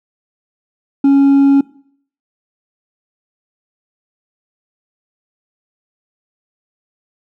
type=tone with hard clipping; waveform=sine; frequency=277.2 Hz; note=C#4; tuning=in tune; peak=-7 dBFS; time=1.04-1.61 s; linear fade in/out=5 ms; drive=2 dB; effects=noise-tail reverb RT60 0.6 s tail -21 dB re dry